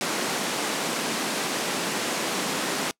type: high-pass noise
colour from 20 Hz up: pink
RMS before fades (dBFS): -27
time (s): 0.01-2.91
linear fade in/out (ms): 0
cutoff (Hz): 200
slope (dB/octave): 24
effects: noise-tail reverb RT60 0.1 s tail -24 dB re dry + low-pass 10000 Hz 12 dB/octave